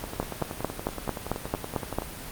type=two click trains; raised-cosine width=1 ms; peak=-18 / -11 dBFS; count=22 / 9; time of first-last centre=0.04-2.021 / 0.2-1.986 s; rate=10.6 / 4.48 Hz; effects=pink hiss -39 dBFS RMS until 2.31 s + Opus 32 kbps